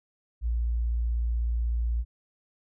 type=tone; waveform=sine; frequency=58.1 Hz; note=A#1; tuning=5 cents flat; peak=-24 dBFS; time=0.41-2.05 s; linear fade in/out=50 ms; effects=none

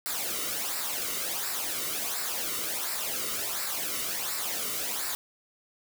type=noise with flanger; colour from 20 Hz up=white; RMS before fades=-32 dBFS; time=0.06-5.15 s; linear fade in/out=0 ms; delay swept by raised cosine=0.31 to 1.22 ms; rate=1.4 Hz; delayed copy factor=-0.65; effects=none

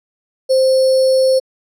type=tone with sample-and-hold; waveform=sine; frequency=523.3 Hz; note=C5; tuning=in tune; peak=-9 dBFS; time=0.49-1.4 s; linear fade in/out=20 ms; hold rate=4900 Hz; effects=low-pass 11000 Hz 12 dB/octave

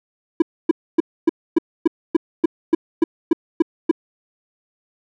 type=tone bursts; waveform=triangle; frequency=329.6 Hz; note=E4; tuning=in tune; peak=-7 dBFS; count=13; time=0.4-3.913 s; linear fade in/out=5 ms; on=21 ms; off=270 ms; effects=none

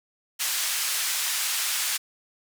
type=band-pass noise; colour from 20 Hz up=white; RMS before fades=-27 dBFS; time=0.39-1.98 s; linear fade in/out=20 ms; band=1300 to 11000 Hz; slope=12 dB/octave; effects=none

